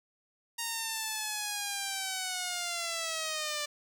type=linear sweep; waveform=5% pulse; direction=down; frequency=932.3 to 587.3 Hz; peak=-21 dBFS; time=0.58-3.66 s; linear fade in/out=10 ms; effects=none